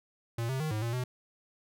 square tone with pitch steps, 116.3 / 132.2 / 155.5 / 107.5 / 116.9 / 125.9 Hz, A#2 / C3 / D#3 / A2 / A#2 / B2, -4 / +18 / -1 / -40 / +5 / +34 cents, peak -31 dBFS, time 0.38-1.04 s, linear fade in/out 5 ms, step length 110 ms, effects none

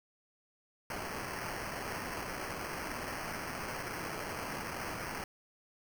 white noise with sample-and-hold, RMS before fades -40 dBFS, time 0.9-5.24 s, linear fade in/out 2 ms, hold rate 3675 Hz, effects none

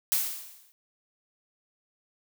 blue noise with exponential decay, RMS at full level -23 dBFS, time 0.12-0.72 s, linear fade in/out 0 ms, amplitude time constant 130 ms, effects none

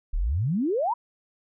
sine exponential sweep, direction up, 32.13 to 1012 Hz, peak -22 dBFS, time 0.13-0.94 s, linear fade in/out 10 ms, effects none

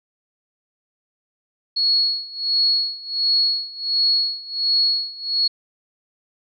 sine tone with tremolo, 4345 Hz, C#8, 35 cents flat, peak -14 dBFS, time 1.76-5.48 s, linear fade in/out 10 ms, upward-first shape sine, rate 1.4 Hz, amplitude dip 90%, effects none

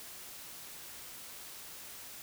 silence, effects white hiss -48 dBFS RMS until 2.22 s

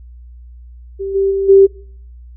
sine tone with level steps, 390.7 Hz, G4, 6 cents flat, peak -19 / -11 / -14 / -3 dBFS, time 0.99-1.67 s, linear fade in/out 20 ms, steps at 1.14 / 1.3 / 1.48 s, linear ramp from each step 20 ms, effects noise-tail reverb RT60 0.6 s tail -24 dB re dry + added 60 Hz sine -34 dBFS peak until 2.36 s

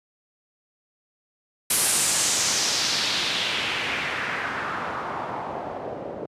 white noise with low-pass filter sweep, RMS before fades -26 dBFS, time 1.7-6.26 s, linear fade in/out 5 ms, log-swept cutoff 11000 to 490 Hz, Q 2.1, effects high-pass 100 Hz 12 dB/octave + resampled to 32000 Hz

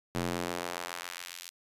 square tone with high-pass filter sweep, 43.65 Hz, F1, in tune, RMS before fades -37 dBFS, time 0.15-1.5 s, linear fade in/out 0 ms, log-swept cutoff 150 to 4000 Hz, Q 0.76, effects resampled to 32000 Hz

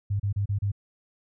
sine tone bursts, 100.7 Hz, G2, 47 cents sharp, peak -23 dBFS, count 5, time 0.1-0.718 s, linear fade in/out 10 ms, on 98 ms, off 32 ms, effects none

